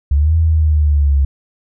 sine linear two-way sweep, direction up then down, 68.3 to 82 to 68.3 Hz, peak -9 dBFS, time 0.11-1.25 s, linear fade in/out 5 ms, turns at 0.36 s, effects none

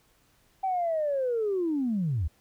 sine linear sweep, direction down, 777 to 67 Hz, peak -24 dBFS, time 0.63-2.28 s, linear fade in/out 10 ms, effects tanh soft clip ceiling -20 dBFS + pink hiss -65 dBFS RMS until 2.4 s

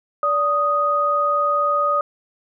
sine tone pair together, 579.4 / 1244.5 Hz, D5 / D#6, -24 / 0 cents, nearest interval octave + minor second, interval 1324 cents, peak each -22 / -17 dBFS, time 0.23-2.01 s, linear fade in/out 2 ms, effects none

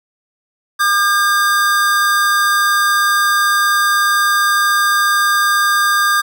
square tone pair together, 1206 / 1609.8 Hz, D6 / G6, +46 / +46 cents, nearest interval perfect fourth, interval 500 cents, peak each -15 / -15 dBFS, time 0.79-6.22 s, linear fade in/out 20 ms, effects none

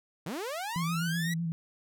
sawtooth linear sweep, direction up, 138.4 to 1968 Hz, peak -30 dBFS, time 0.26-1.34 s, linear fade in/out 5 ms
sine tone with vibrato, 166.6 Hz, E3, 19 cents sharp, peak -29 dBFS, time 0.76-1.52 s, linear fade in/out 0 ms, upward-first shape square, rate 7.9 Hz, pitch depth 34 cents each way
effects none

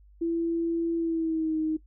sine tone with pitch glide, 334.2 to 313.6 Hz, E4 to D#4, +24 to +14 cents, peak -24 dBFS, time 0.21-1.77 s, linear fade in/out 10 ms, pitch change -110 cents, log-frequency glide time 0.96-1.58 s, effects noise-tail reverb RT60 0.1 s tail -17 dB re dry + added 50 Hz sine -52 dBFS peak until 1.86 s

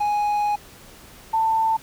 triangle / sine tone pair in turn, 830.6 / 891.2 Hz, G#5 / A5, 0 / +22 cents, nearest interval minor second, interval 122 cents, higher second, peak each -17 dBFS, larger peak neither, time 0-0.56 / 1.33-1.77 s, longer first, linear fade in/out 10 ms, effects pink hiss -46 dBFS RMS until 1.82 s

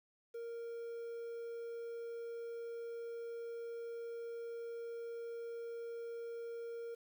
triangle tone with quantisation, 466.2 Hz, A#4, in tune, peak -40 dBFS, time 0.34-6.95 s, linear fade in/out 10 ms, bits 11, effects none

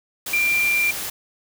sine tone in noise, 2375 Hz, D7, 19 cents sharp, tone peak -17 dBFS, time 0.33-0.91 s, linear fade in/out 5 ms, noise white, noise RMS -29 dBFS, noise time 0.26-1.1 s, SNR +9 dB, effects none

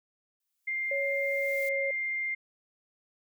blue noise with exponential growth, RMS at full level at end -45 dBFS, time 0.4-1.69 s, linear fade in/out 2 ms, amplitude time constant 280 ms
sine tone, 2105 Hz, C7, 10 cents sharp, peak -29 dBFS, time 0.67-2.35 s, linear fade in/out 10 ms
sine tone with pitch glide, 554.4 to 549 Hz, C#5 to C#5, 0 to -17 cents, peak -30 dBFS, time 0.91-1.91 s, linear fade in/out 5 ms, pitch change -17 cents, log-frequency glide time 1.47-1.71 s
effects none

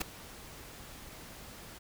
pink noise with ADSR envelope, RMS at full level -30 dBFS, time 0-1.79 s, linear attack 14 ms, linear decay 8 ms, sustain -19 dB, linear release 14 ms, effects none

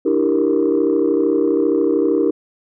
sine chord, E half-diminished seventh, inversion third, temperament equal with one note detuned, 296.7 / 329.6 / 392 / 466.2 Hz, D4 / E4 / G4 / Bb4, +18 / 0 / 0 / 0 cents, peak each -18 dBFS, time 0.05-2.31 s, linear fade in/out 10 ms, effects tanh soft clip ceiling -7 dBFS

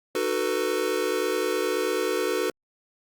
square chord, B dominant seventh, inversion first, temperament just, 308.7 / 370.4 / 444.5 / 493.9 Hz, D#4 / F#4 / A4 / B4, -14 / +2 / +18 / 0 cents, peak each -34 / -29 / -29 / -30 dBFS, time 0.15-2.5 s, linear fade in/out 2 ms, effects Opus 48 kbps

